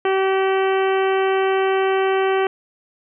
harmonic tone, 383.9 Hz, G4, 36 cents flat, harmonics 1 / 2 / 3 / 4 / 5 / 6 / 7 / 8, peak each -17 / -23 / -27 / -29 / -31 / -33 / -34 / -35 dBFS, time 0.05-2.47 s, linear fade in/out 2 ms, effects none

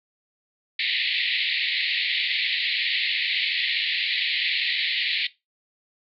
pink band-pass noise, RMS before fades -25 dBFS, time 0.79-5.27 s, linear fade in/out 5 ms, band 1900 to 4400 Hz, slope 96 dB/octave, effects noise-tail reverb RT60 0.2 s tail -17 dB re dry

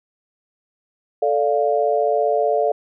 sine chord, D minor, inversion second, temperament equal with one note detuned, 440 / 583.3 / 698.5 Hz, A4 / D5 / F5, 0 / -12 / 0 cents, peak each -20 dBFS, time 1.22-2.72 s, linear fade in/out 5 ms, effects none

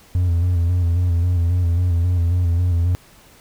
triangle tone with vibrato, 87.31 Hz, F2, in tune, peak -12 dBFS, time 0.15-2.95 s, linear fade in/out 0 ms, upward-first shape square, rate 3.7 Hz, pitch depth 45 cents each way, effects tanh soft clip ceiling -8 dBFS + pink hiss -49 dBFS RMS until 3.4 s

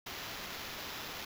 white noise with sample-and-hold, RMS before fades -43 dBFS, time 0.06-1.25 s, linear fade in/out 5 ms, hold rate 8820 Hz, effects none

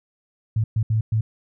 sine tone bursts at uneven times, 110 Hz, A2, in tune, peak -17 dBFS, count 4, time 0.56-0.64 / 0.76-0.83 / 0.9-1.01 / 1.12-1.21 s, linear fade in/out 5 ms, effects none

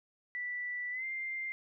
sine tone with pitch glide, 1968 to 2097 Hz, B6 to C7, -7 to +3 cents, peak -35 dBFS, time 0.35-1.52 s, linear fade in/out 0 ms, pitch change +110 cents, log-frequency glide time 0.91-1.05 s, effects none

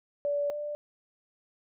sine tone pair in turn, 577 / 590.5 Hz, D5 / D5, -31 / +9 cents, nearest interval unison, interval 40 cents, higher second, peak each -26 / -32 dBFS, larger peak first, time 0.25-0.5 / 0.5-0.75 s, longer neither, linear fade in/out 0 ms, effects none

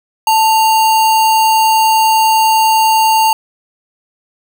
sine tone with sample-and-hold, 885 Hz, A5, 10 cents sharp, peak -7 dBFS, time 0.27-3.33 s, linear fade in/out 2 ms, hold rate 3675 Hz, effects none

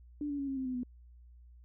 sine tone with pitch steps, 293.7 / 285.5 / 277.5 / 269.8 / 262.3 / 254.9 / 247.8 Hz, D4 / D4 / C#4 / C#4 / C4 / C4 / B3, 0 / -49 / +2 / -47 / +4 / -45 / +6 cents, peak -33 dBFS, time 0.21-0.833 s, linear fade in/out 2 ms, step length 89 ms, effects added 60 Hz sine -53 dBFS peak until 1.64 s

